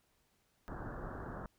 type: low-pass noise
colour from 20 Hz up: pink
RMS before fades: -44 dBFS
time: 0.68-1.46 s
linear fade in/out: 0 ms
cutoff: 1700 Hz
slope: 96 dB/octave
effects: pink hiss -75 dBFS RMS until 1.58 s